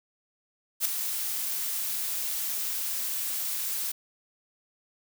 blue noise with ADSR envelope, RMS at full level -23 dBFS, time 0.8-3.92 s, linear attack 53 ms, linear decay 4 ms, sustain -8 dB, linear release 8 ms, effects none

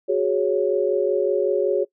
sine chord, F# suspended second, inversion none, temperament equal, 370 / 415.3 / 554.4 Hz, F#4 / G#4 / C#5, 0 / 0 / 0 cents, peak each -22 dBFS, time 0.08-1.85 s, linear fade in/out 20 ms, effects noise-tail reverb RT60 0.1 s tail -22 dB re dry

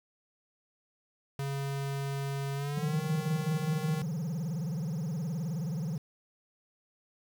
square tone with pitch glide, 138.59 to 155.56 Hz, C#3 to D#3, 0 to 0 cents, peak -32 dBFS, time 1.39-4.02 s, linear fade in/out 2 ms, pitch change +200 cents, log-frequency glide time 2.55-3 s
triangle tone with vibrato, 160 Hz, D#3, 49 cents sharp, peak -29 dBFS, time 2.77-5.98 s, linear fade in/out 5 ms, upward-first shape sine, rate 19 Hz, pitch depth 240 cents each way
effects 9-bit

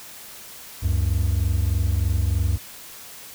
triangle tone pair together, 70.67 / 93.9 Hz, C#2 / F#2, +34 / +26 cents, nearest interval perfect fourth, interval 492 cents, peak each -19 dBFS, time 0.82-2.58 s, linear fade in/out 20 ms, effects tanh soft clip ceiling -9 dBFS + white hiss -41 dBFS RMS until 3.34 s

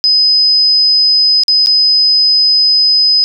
sine tone with dropouts, 5030 Hz, D#8, 18 cents sharp, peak -6 dBFS, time 0.04-3.24 s, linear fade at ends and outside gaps 0 ms, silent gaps 1.435-1.482 / 1.661-1.67 s, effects none

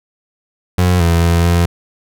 30% pulse tone with pitch steps, 90.1 / 84.3 / 84.8 / 86.1 Hz, F#2 / E2 / E2 / F2, -45 / +39 / +50 / -24 cents, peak -7 dBFS, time 0.78-1.66 s, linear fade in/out 5 ms, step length 220 ms, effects none

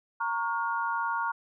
sine tone cluster, 928 / 1110 / 1422 Hz, A#5 / C#6 / F6, -8 / +2 / +31 cents, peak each -30 / -33 / -32 dBFS, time 0.2-1.32 s, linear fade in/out 10 ms, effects none

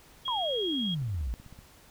sine tone, 3276 Hz, G#7, 24 cents flat, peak -31 dBFS, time 0.25-0.95 s, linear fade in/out 10 ms
sine exponential sweep, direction down, 1059 to 53.4 Hz, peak -29 dBFS, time 0.28-1.34 s, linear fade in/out 0 ms
click train, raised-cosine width 5 ms, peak -36 dBFS, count 10, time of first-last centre 1.02-1.59 s, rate 15.8 Hz
effects pink hiss -56 dBFS RMS until 1.9 s

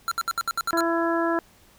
square tone bursts, 1365 Hz, F6, 40 cents flat, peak -23 dBFS, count 8, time 0.08-0.807 s, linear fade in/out 0 ms, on 34 ms, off 65 ms
harmonic tone, 334.4 Hz, E4, 25 cents sharp, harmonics 1 / 2 / 3 / 4 / 5, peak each -24 / -27 / -29 / -30 / -31 dBFS, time 0.73-1.39 s, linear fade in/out 0 ms
effects pink hiss -56 dBFS RMS until 1.78 s

